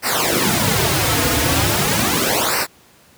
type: noise with flanger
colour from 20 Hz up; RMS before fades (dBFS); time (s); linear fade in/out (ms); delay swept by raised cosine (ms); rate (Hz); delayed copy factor
pink; -17; 0.02-2.67; 50; 0.29 to 5.19; 0.39; -0.85
effects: pink hiss -50 dBFS RMS until 3.17 s + high-pass 80 Hz 12 dB/octave